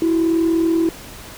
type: tone pair together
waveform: sine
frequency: 329.6 / 370 Hz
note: E4 / F#4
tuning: 0 / 0 cents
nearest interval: major second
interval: 200 cents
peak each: -13 / -22 dBFS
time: 0.02-0.89 s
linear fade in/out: 2 ms
effects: tanh soft clip ceiling -10 dBFS + pink hiss -37 dBFS RMS until 1.37 s